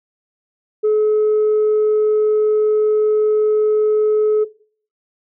sine tone, 427.4 Hz, G#4, 50 cents sharp, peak -10 dBFS, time 0.83-4.45 s, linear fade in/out 20 ms, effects noise-tail reverb RT60 0.5 s tail -19 dB re dry + tanh soft clip ceiling -10 dBFS

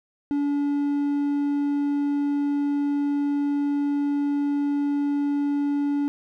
triangle tone, 286.6 Hz, D4, 42 cents flat, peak -19 dBFS, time 0.31-6.08 s, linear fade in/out 0 ms, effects none

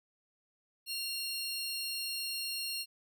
sawtooth tone pair together, 2763 / 4282 Hz, F7 / C8, -19 / +39 cents, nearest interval minor sixth, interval 758 cents, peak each -37 / -34 dBFS, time 0.86-2.86 s, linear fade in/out 50 ms, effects none

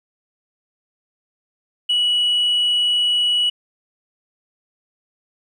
sine tone, 2934 Hz, F#7, 15 cents flat, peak -13 dBFS, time 1.89-3.5 s, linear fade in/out 10 ms, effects tanh soft clip ceiling -13 dBFS + 9-bit

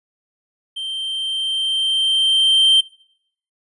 triangle tone with level ramp, 3136 Hz, G7, in tune, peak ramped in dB -23 to -8 dBFS, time 0.76-2.81 s, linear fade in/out 10 ms, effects noise-tail reverb RT60 0.7 s tail -22 dB re dry + resampled to 24000 Hz

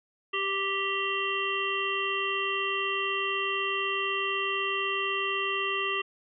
harmonic tone, 392 Hz, G4, in tune, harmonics 1 / 3 / 5 / 7 / 8, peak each -34 / -32 / -35 / -31 / -36 dBFS, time 0.33-6.02 s, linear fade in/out 10 ms, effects none

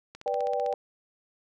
click train, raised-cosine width 0.2 ms, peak -26 dBFS, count 10, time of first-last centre 0.15-0.727 s, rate 15.6 Hz
sine chord, G major, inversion first, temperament just, 490 / 588 / 784 Hz, B4 / D5 / G5, -14 / +2 / 0 cents, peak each -30 dBFS, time 0.26-0.74 s, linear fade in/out 2 ms
effects none

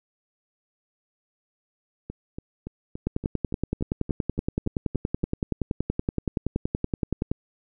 two click trains, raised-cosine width 3 ms, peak -21 / -11 dBFS, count 12 / 46, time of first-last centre 2.1-5.234 / 3.07-7.315 s, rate 3.51 / 10.6 Hz, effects none

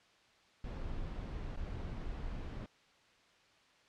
brown noise with dropouts, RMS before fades -41 dBFS, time 0.64-2.66 s, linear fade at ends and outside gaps 2 ms, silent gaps 1.562-1.573 s, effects white hiss -66 dBFS RMS until 3.88 s + low-pass 4000 Hz 12 dB/octave

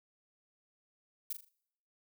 violet noise with echo, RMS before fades -37 dBFS, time 1.3-1.33 s, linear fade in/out 5 ms, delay 40 ms, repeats 4, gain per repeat -8 dB, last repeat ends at 1.49 s, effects noise-tail reverb RT60 0.8 s tail -26 dB re dry

